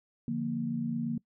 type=chord; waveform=sine; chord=Bb major; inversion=first; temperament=equal; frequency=146.83 / 174.61 / 233.1 Hz; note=D3 / F3 / Bb3; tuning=0 / 0 / 0 cents; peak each=-37 / -37 / -31 dBFS; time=0.28-1.18 s; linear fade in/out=2 ms; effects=noise-tail reverb RT60 0.1 s tail -23 dB re dry